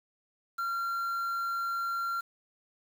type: tone with quantisation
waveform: triangle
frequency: 1375 Hz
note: F6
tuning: 27 cents flat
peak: -28 dBFS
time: 0.58-2.21 s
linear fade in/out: 10 ms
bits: 8
effects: none